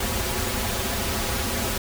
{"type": "noise with comb filter", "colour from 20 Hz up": "pink", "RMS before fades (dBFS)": -26, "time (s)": [0, 1.78], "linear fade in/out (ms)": 5, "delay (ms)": 6.6, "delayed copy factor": -0.8, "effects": []}